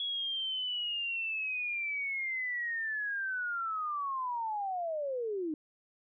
sine linear sweep, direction down, 3362 to 295.9 Hz, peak -32 dBFS, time 0-5.54 s, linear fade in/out 2 ms, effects none

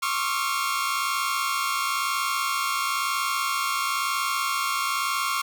sawtooth tone cluster, 1078 / 1139 / 1234 / 1374 Hz, C#6 / C#6 / D#6 / F6, -49 / +47 / -15 / -29 cents, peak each -24 / -26 / -31 / -26 dBFS, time 0.02-5.42 s, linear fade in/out 10 ms, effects none

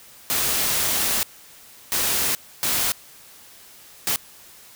white noise bursts at uneven times, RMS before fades -22 dBFS, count 4, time 0.3-1.23 / 1.92-2.35 / 2.63-2.92 / 4.07-4.16 s, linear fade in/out 0 ms, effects white hiss -47 dBFS RMS until 4.75 s

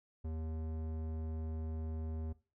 square tone with low-pass filter, 79.5 Hz, D#2, 38 cents sharp, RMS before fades -40 dBFS, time 0.24-2.33 s, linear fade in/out 10 ms, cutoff 580 Hz, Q 0.56, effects noise-tail reverb RT60 0.3 s tail -18 dB re dry

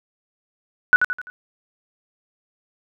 sine tone with echo, 1480 Hz, F#6, in tune, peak -7 dBFS, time 0.93-0.96 s, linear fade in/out 0 ms, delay 85 ms, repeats 4, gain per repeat -7 dB, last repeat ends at 1.3 s, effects none

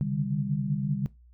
sine tone cluster, 136 / 145.8 / 151.4 / 199 Hz, C#3 / D3 / D#3 / G3, -33 / -12 / -47 / +26 cents, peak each -31 dBFS, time 0.01-1.06 s, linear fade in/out 0 ms, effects noise-tail reverb RT60 0.2 s tail -19 dB re dry + added 60 Hz sine -52 dBFS peak until 1.33 s

